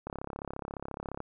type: click train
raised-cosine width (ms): 1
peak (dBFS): -23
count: 40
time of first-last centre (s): 0.07-1.204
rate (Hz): 34.4
effects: none